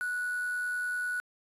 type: tone with quantisation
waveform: sine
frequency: 1473 Hz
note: F#6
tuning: 8 cents flat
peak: -30 dBFS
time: 0.01-1.2 s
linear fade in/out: 0 ms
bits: 7
effects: resampled to 32000 Hz